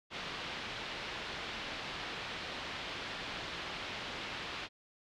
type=low-pass noise; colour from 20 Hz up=white; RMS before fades=-42 dBFS; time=0.1-4.69 s; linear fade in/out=50 ms; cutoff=3800 Hz; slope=24 dB/octave; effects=none